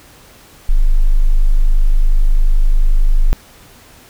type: tone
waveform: sine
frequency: 25.66 Hz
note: G#0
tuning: 20 cents flat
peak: -6 dBFS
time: 0.69-3.33 s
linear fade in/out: 0 ms
effects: pink hiss -43 dBFS RMS until 4.09 s